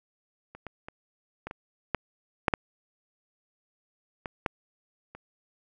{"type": "clicks", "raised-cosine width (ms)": 0.5, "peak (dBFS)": [-29, -23, -25, -21, -23, -10, -6, -8, -19, -11, -28], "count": 11, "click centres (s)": [0.55, 0.667, 0.885, 1.47, 1.511, 1.947, 2.482, 2.538, 4.258, 4.462, 5.15], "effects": []}